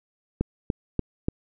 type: click train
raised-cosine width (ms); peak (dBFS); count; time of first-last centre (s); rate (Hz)
3; -10; 4; 0.41-1.285; 3.43
effects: none